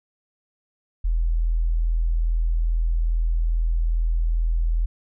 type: tone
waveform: sine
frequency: 41.2 Hz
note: E1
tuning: in tune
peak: -18 dBFS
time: 1.04-4.86 s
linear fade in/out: 10 ms
effects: none